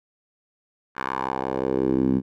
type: tone with band-pass filter sweep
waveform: 10% pulse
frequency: 65.7 Hz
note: C2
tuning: 8 cents sharp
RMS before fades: -24 dBFS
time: 0.95-2.22 s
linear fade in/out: 50 ms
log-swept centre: 1400 to 220 Hz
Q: 2.4
effects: none